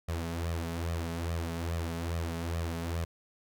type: tone with flanger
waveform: sawtooth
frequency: 83.7 Hz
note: E2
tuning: 27 cents sharp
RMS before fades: -34 dBFS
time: 0.08-3.05 s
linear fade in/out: 10 ms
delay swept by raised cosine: 1.6 to 4.7 ms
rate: 2.4 Hz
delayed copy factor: +0.7
effects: none